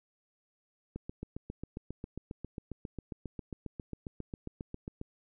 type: click train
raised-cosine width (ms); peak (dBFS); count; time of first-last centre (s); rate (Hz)
3; -26; 31; 0.96-5.014; 7.4
effects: none